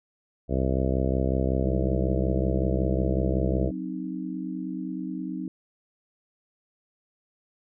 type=harmonic tone; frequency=65.41 Hz; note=C2; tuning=in tune; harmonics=1 / 2 / 3 / 4 / 5 / 6 / 7 / 8 / 9 / 10; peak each=-26 / -29 / -31 / -32 / -33 / -34 / -34 / -35 / -36 / -36 dBFS; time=0.48-3.72 s; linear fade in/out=50 ms
type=chord; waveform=sine; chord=C diminished; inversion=second; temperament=equal; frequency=185 / 261.6 / 311.1 Hz; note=Gb3 / C4 / Eb4; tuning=0 / 0 / 0 cents; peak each=-34 dBFS; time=1.64-5.48 s; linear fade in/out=2 ms
effects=none